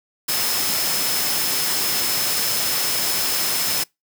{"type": "tone in noise", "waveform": "sine", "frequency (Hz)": 5200, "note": "E8", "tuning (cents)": -24, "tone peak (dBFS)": -27, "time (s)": [0.28, 3.84], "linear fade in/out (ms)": 10, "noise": "white", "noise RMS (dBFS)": -22, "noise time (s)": [0.28, 3.84], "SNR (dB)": -8, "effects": ["noise-tail reverb RT60 0.2 s tail -26 dB re dry", "high-pass 100 Hz 12 dB/octave"]}